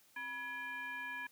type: tone with frequency modulation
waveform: sine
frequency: 1682 Hz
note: G#6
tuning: 22 cents sharp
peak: -40 dBFS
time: 0.16-1.27 s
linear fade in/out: 5 ms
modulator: 708 Hz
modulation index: 0.99
effects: white hiss -67 dBFS RMS until 1.31 s + high-pass 80 Hz 12 dB/octave